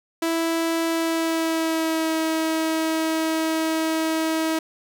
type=tone with pitch glide; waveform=sawtooth; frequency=329.6 to 320.4 Hz; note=E4 to E4; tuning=0 to -49 cents; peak=-17 dBFS; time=0.22-4.59 s; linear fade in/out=5 ms; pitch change=-49 cents; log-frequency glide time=0.88-2.16 s; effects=none